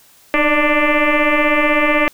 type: tone with frequency modulation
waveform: sine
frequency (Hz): 880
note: A5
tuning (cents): 0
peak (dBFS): -11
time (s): 0.34-2.08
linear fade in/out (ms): 0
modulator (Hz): 296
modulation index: 5.4
effects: white hiss -49 dBFS RMS until 2.13 s